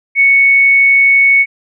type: tone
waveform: sine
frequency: 2217 Hz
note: C#7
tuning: in tune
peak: -5 dBFS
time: 0.15-1.46 s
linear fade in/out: 50 ms
effects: none